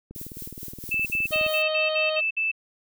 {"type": "click train", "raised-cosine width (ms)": 3, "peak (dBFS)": -27, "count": 27, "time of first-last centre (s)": [0.11, 1.464], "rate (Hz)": 19.2}
{"type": "noise with tremolo", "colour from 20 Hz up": "violet", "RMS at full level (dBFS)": -37, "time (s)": [0.15, 1.62], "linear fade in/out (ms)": 0, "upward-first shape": "sine", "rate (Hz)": 4.5, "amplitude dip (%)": 65}
{"type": "tone bursts", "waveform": "sine", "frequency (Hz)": 2637, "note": "E7", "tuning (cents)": 0, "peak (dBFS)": -22, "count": 8, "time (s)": [0.91, 2.516], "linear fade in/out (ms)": 10, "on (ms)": 150, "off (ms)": 58}
{"type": "harmonic tone", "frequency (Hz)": 622.3, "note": "D#5", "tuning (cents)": 0, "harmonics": [1, 2, 3, 4, 5, 6, 7], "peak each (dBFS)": [-25, -35, -42, -43, -32, -38, -39], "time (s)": [1.31, 2.21], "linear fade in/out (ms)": 20}
{"effects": []}